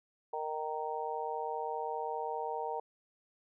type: harmonic tone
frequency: 155 Hz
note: D#3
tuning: 6 cents flat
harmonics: 3 / 4 / 5 / 6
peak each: -39 / -43 / -39 / -39 dBFS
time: 0.33-2.8 s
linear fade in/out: 5 ms
effects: none